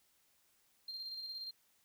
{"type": "tone with tremolo", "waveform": "sine", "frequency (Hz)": 4186, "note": "C8", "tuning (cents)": 0, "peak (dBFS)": -39, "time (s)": [0.88, 1.51], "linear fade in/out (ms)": 5, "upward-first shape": "square", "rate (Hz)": 17, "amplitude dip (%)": 40, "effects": ["tanh soft clip ceiling -39 dBFS", "white hiss -73 dBFS RMS until 1.84 s"]}